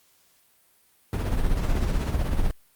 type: noise with tremolo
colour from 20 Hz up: brown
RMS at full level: -21 dBFS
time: 1.13-2.51 s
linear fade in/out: 0 ms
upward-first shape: triangle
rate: 16 Hz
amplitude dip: 55%
effects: white hiss -62 dBFS RMS until 2.75 s + Opus 48 kbps